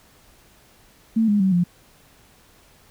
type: tone with pitch steps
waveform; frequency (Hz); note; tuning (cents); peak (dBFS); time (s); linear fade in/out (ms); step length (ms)
sine; 223.7 / 206.3 / 190.29 / 175.51; A3 / G#3 / F#3 / F3; +29 / -11 / +49 / +9; -15; 1.16-1.64; 10; 120
effects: pink hiss -54 dBFS RMS until 2.9 s